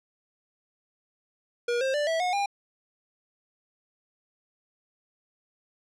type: tone with pitch steps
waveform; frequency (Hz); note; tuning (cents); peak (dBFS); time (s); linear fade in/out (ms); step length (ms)
square; 478.1 / 530.5 / 588.6 / 653.1 / 724.7 / 804.1; A#4 / C5 / D5 / E5 / F#5 / G5; +44 / +24 / +4 / -16 / -36 / +44; -25; 1.68-2.46; 5; 130
effects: low-pass 6000 Hz 12 dB/octave